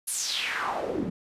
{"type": "noise with band-pass filter sweep", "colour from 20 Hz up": "pink", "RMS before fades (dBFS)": -30, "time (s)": [0.07, 1.1], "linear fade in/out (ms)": 10, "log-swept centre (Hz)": [11000, 200], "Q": 3.8, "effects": ["resampled to 32000 Hz"]}